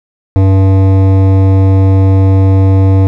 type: tone with hard clipping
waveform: sine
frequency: 96 Hz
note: G2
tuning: 36 cents flat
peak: -6 dBFS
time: 0.36-3.07 s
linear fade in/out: 0 ms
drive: 14 dB
effects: none

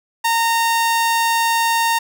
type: tone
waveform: sawtooth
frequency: 920 Hz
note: A#5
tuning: 23 cents flat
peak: -11 dBFS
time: 0.24-1.99 s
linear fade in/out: 10 ms
effects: none

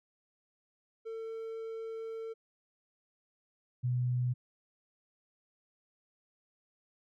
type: tone pair in turn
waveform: triangle / sine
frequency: 449.3 / 124.17 Hz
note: A4 / B2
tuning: +36 / +10 cents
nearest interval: octave + minor seventh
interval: 2226 cents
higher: first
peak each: -36 / -28 dBFS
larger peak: second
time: 1.05-2.34 / 3.83-4.34 s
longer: first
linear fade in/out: 20 ms
effects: none

